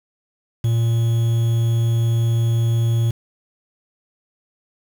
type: tone with quantisation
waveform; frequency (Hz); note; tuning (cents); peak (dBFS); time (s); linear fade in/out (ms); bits
triangle; 115.7; A#2; -13; -13; 0.64-3.11; 5; 6
effects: none